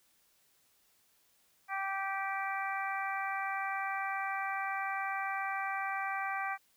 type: harmonic tone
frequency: 389.6 Hz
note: G4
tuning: 11 cents flat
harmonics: 2 / 3 / 4 / 5 / 6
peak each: -37 / -39 / -40 / -41 / -42 dBFS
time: 1.68-6.58 s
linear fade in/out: 50 ms
effects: white hiss -70 dBFS RMS until 6.76 s